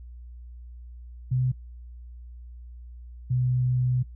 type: tone pair in turn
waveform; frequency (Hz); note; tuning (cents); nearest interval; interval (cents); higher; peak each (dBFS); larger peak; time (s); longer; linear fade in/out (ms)
sine; 127.7 / 125.94; C3 / B2; -42 / +34; unison; 24; first; -21; neither; 1.31-1.52 / 3.3-4.03; second; 10
effects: noise-tail reverb RT60 0.1 s tail -20 dB re dry + added 60 Hz sine -40 dBFS peak until 4.15 s